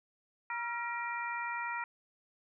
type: harmonic tone with a mistuned harmonic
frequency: 474.8 Hz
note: A#4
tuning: 32 cents sharp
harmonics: 2 / 3 / 4 / 5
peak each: -38 / -40 / -41 / -42 dBFS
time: 0.5-1.84 s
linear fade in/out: 2 ms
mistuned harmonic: 3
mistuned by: -56 cents
effects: none